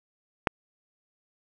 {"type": "click", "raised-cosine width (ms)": 0.5, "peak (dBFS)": -6, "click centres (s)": 0.472, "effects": []}